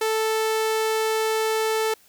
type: tone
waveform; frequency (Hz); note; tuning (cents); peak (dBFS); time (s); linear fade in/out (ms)
sawtooth; 440; A4; 0; -17; 0.01-1.94; 5
effects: white hiss -56 dBFS RMS until 2.08 s